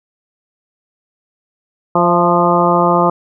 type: harmonic tone with a mistuned harmonic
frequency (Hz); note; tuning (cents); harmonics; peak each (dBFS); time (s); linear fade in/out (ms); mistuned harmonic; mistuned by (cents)
174.61; F3; 0; 1 / 2 / 3 / 4 / 5 / 6 / 7; -17 / -17 / -17 / -17 / -17 / -17 / -17; 1.95-3.1; 5; 4; -35
effects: none